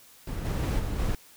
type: noise with level steps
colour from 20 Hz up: brown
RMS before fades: -33 / -28 / -26 / -31 / -27 dBFS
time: 0.27-1.15 s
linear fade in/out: 2 ms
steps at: 0.44 / 0.62 / 0.78 / 0.98 s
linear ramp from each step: 20 ms
effects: white hiss -54 dBFS RMS until 1.36 s